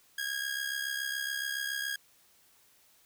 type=tone with amplitude modulation; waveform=sawtooth; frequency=1638 Hz; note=G#6; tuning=24 cents flat; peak=-26 dBFS; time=0.18-1.96 s; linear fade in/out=5 ms; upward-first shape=sine; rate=67.1 Hz; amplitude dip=65%; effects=white hiss -64 dBFS RMS until 3.05 s